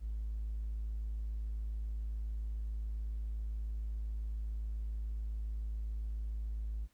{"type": "tone", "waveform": "triangle", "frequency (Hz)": 53.6, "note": "A1", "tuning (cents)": -45, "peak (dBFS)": -32, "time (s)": [0, 6.88], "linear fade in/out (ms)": 50, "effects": ["tanh soft clip ceiling -32 dBFS", "pink hiss -74 dBFS RMS until 6.93 s"]}